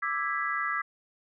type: chord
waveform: sine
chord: E dominant seventh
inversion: third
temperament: equal with one note detuned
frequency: 1174.7 / 1318.5 / 1650.7 / 1975.5 Hz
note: D6 / E6 / G#6 / B6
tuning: 0 / 0 / -11 / 0 cents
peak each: -33 dBFS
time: 0.02-0.82 s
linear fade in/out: 10 ms
effects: none